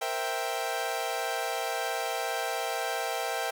sawtooth chord, C dominant seventh, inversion third, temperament equal, 466.2 / 523.3 / 659.3 / 784 Hz, Bb4 / C5 / E5 / G5, 0 / 0 / 0 / 0 cents, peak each -33 / -34 / -31 / -29 dBFS, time 0.01-3.51 s, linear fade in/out 10 ms, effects none

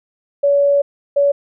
sine tone pair in turn, 567 / 567 Hz, C#5 / C#5, +39 / +39 cents, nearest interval unison, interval 0 cents, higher neither, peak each -10 dBFS, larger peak neither, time 0.43-0.82 / 1.16-1.32 s, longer first, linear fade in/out 10 ms, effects none

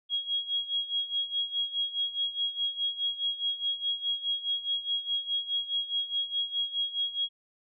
sine tone with tremolo, 3298 Hz, G#7, 13 cents flat, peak -25 dBFS, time 0.09-7.29 s, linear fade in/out 50 ms, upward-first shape sine, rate 4.8 Hz, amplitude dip 80%, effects none

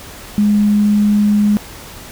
sine tone, 207.7 Hz, G#3, in tune, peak -9 dBFS, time 0.38-1.57 s, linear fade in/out 0 ms, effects pink hiss -34 dBFS RMS until 2.11 s

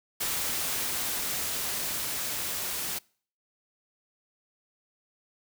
white noise with level ramp, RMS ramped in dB -30 to -33 dBFS, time 0.2-2.99 s, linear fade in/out 10 ms, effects noise-tail reverb RT60 0.5 s tail -26 dB re dry

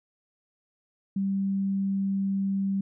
sine tone, 195.4 Hz, G3, 5 cents flat, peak -24 dBFS, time 1.16-2.81 s, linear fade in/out 5 ms, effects none

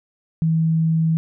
sine tone, 161.7 Hz, E3, 33 cents flat, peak -15 dBFS, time 0.42-1.17 s, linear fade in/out 0 ms, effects none

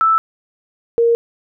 sine tone pair in turn, 1318.5 / 466.2 Hz, E6 / A#4, 0 / 0 cents, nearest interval octave + tritone, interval 1800 cents, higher first, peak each -10 dBFS, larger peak neither, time 0.01-0.18 / 0.98-1.15 s, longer neither, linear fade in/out 0 ms, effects none

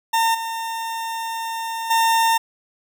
40% pulse tone with level steps, 909 Hz, A#5, 44 cents flat, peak -15 / -24 / -14 dBFS, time 0.13-2.38 s, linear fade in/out 10 ms, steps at 0.34 / 1.9 s, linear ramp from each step 10 ms, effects none

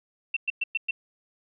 sine tone bursts, 2698 Hz, E7, 40 cents sharp, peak -23 dBFS, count 5, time 0.34-0.91 s, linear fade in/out 5 ms, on 26 ms, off 110 ms, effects none

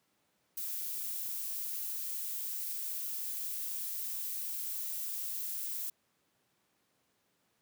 violet noise, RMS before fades -38 dBFS, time 0.57-5.9 s, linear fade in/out 5 ms, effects pink hiss -75 dBFS RMS until 7.61 s + high-pass 150 Hz 12 dB/octave

